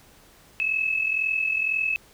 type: tone pair together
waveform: sine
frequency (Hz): 2559 / 2601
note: D#7 / E7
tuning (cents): +48 / -24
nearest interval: unison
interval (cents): 28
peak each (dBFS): -28 / -23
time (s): 0.6-1.96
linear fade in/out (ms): 0
effects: pink hiss -54 dBFS RMS until 2.13 s